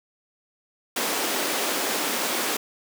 pink high-pass noise, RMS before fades -26 dBFS, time 0.96-2.57 s, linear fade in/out 5 ms, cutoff 270 Hz, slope 24 dB/octave, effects none

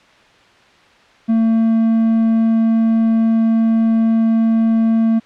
triangle tone, 225.3 Hz, A3, 41 cents sharp, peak -9 dBFS, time 1.28-5.2 s, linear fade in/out 20 ms, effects white hiss -48 dBFS RMS until 5.25 s + low-pass 3000 Hz 12 dB/octave

